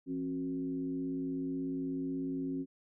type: tone with frequency modulation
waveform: sine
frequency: 270 Hz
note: C#4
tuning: 45 cents flat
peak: -33 dBFS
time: 0.06-2.66 s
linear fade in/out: 50 ms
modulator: 98.2 Hz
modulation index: 0.65
effects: none